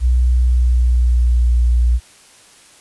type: tone with pitch glide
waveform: sine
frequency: 61.74 to 59.84 Hz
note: B1 to A#1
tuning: 0 to +46 cents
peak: -10 dBFS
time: 0-2 s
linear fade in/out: 50 ms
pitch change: -54 cents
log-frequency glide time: 0.34-1.5 s
effects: white hiss -46 dBFS RMS until 2.8 s + resampled to 24000 Hz